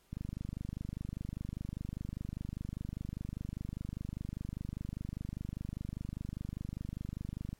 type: click train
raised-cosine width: 5 ms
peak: -27 dBFS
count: 186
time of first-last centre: 0.13-7.53 s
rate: 25 Hz
effects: pink hiss -69 dBFS RMS until 7.59 s + MP3 64 kbps